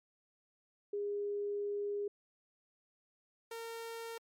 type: tone pair in turn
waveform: sine / sawtooth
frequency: 408.5 / 458.5 Hz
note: G#4 / A#4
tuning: -29 / -29 cents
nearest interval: major second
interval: 200 cents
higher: second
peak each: -34 / -38 dBFS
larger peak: first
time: 0.93-2.08 / 3.51-4.18 s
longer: first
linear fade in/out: 5 ms
effects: MP3 64 kbps